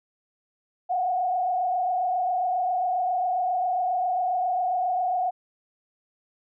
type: tone with frequency modulation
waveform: sine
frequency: 729 Hz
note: F#5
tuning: 26 cents flat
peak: -22 dBFS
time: 0.89-5.31 s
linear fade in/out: 20 ms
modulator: 27.4 Hz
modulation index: 1
effects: none